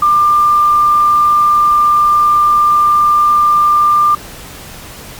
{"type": "tone with quantisation", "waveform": "sine", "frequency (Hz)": 1193, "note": "D6", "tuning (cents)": 27, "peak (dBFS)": -6, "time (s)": [0.02, 4.15], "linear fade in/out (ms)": 5, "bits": 6, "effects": ["pink hiss -31 dBFS RMS until 5.19 s", "MP3 96 kbps"]}